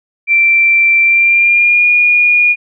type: tone with pitch glide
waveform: sine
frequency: 2349 to 2436 Hz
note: D7 to D#7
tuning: 0 to -37 cents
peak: -6 dBFS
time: 0.27-2.56 s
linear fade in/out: 50 ms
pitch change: +63 cents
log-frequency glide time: 1.02-1.87 s
effects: none